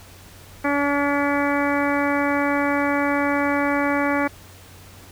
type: harmonic tone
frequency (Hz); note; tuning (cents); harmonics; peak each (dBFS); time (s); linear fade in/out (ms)
285.2; C#4; +49; 1 / 2 / 3 / 4 / 5 / 6 / 7 / 8; -22 / -25 / -27 / -28 / -29 / -30 / -30 / -31; 0.64-4.28; 10
effects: added 92 Hz sine -46 dBFS peak until 5.11 s + pink hiss -46 dBFS RMS until 5.11 s